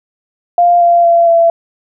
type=tone with pitch steps; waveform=sine; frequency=698.5 / 689.7 / 681 / 672.4 Hz; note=F5 / F5 / F5 / E5; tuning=0 / -22 / -44 / +34 cents; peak=-5 dBFS; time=0.58-1.5 s; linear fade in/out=2 ms; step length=230 ms; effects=none